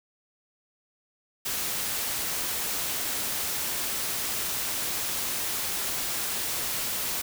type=noise; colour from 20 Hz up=white; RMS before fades=-30 dBFS; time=1.45-7.22 s; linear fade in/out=10 ms; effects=none